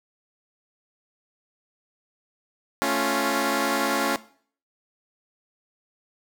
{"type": "chord", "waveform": "10% pulse", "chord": "A augmented", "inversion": "none", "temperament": "equal", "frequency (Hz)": [220, 277.2, 349.2], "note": ["A3", "C#4", "E#4"], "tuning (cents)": [0, 0, 0], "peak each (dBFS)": [-21, -16, -19], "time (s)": [2.82, 4.16], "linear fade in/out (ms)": 0, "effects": ["noise-tail reverb RT60 0.5 s tail -18 dB re dry"]}